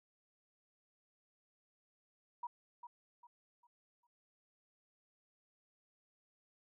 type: tone with echo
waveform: sine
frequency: 960 Hz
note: B5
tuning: 49 cents flat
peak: -39 dBFS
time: 2.43-2.47 s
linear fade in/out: 5 ms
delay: 400 ms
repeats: 4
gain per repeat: -9 dB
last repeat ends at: 4.07 s
effects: none

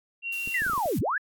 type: tone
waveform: sine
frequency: 2748 Hz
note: F7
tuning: 29 cents flat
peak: -29 dBFS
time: 0.22-0.62 s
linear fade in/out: 50 ms
type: noise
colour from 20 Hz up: blue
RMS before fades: -41 dBFS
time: 0.32-0.99 s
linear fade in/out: 5 ms
type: clicks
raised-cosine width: 3 ms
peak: -27 dBFS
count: 7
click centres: 0.475 / 0.62 / 0.665 / 0.698 / 0.734 / 0.778 / 0.858 s
type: linear two-way sweep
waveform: sine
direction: down then up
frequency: 2066 to 77.78 to 1775 Hz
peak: -24 dBFS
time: 0.54-1.18 s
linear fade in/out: 5 ms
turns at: 1 s
effects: AAC 64 kbps

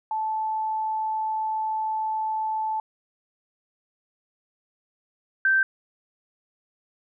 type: tone pair in turn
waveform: sine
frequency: 873 / 1558.9 Hz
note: A5 / G6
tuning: -14 / -10 cents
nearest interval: minor seventh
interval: 1004 cents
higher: second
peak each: -24 / -17 dBFS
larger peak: second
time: 0.11-2.8 / 5.45-5.63 s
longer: first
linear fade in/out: 2 ms
effects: none

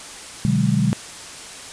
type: chord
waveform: sine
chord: G# half-diminished seventh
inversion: first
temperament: just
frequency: 124.59 / 149.51 / 186.89 / 207.7 Hz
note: B2 / D3 / F#3 / G#3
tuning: +16 / +31 / +18 / 0 cents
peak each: -21 dBFS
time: 0.45-0.93 s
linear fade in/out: 0 ms
effects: white hiss -36 dBFS RMS until 1.72 s + resampled to 22050 Hz

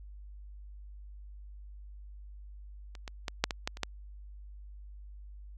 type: clicks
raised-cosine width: 0.2 ms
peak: -30 / -23 / -16 / -7 / -16 / -14 / -27 / -13 dBFS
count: 8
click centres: 2.952 / 3.078 / 3.282 / 3.44 / 3.508 / 3.675 / 3.771 / 3.833 s
effects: added 50 Hz sine -45 dBFS peak until 5.57 s

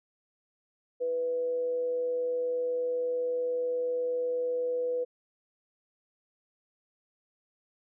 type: tone with amplitude modulation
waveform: sine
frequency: 493.9 Hz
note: B4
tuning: in tune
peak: -26 dBFS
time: 1-5.05 s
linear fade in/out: 20 ms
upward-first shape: sine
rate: 164 Hz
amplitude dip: 25%
effects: none

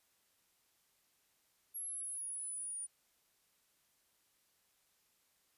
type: exponential sweep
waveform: sine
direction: down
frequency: 11310 to 9397 Hz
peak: -40 dBFS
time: 1.74-2.87 s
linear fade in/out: 20 ms
effects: white hiss -75 dBFS RMS until 5.57 s + resampled to 32000 Hz

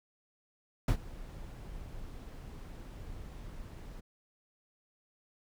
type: noise with ADSR envelope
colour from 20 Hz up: brown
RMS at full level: -24 dBFS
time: 0.88-4.01 s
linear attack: 4 ms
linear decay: 79 ms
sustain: -21 dB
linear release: 16 ms
effects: none

